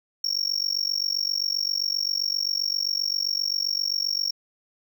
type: tone with amplitude modulation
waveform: triangle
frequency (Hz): 5520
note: F8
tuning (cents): -21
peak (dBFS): -18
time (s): 0.24-4.31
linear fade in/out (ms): 5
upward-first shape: sine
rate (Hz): 47.6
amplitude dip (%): 100
effects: none